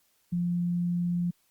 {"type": "tone", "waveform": "sine", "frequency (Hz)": 174.61, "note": "F3", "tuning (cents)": 0, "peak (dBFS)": -25, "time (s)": [0.32, 1.31], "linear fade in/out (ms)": 10, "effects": ["white hiss -69 dBFS RMS until 1.5 s", "Opus 48 kbps"]}